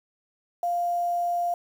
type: tone with quantisation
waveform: sine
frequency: 698 Hz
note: F5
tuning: 1 cent flat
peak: -23 dBFS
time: 0.63-1.54 s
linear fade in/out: 2 ms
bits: 8
effects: none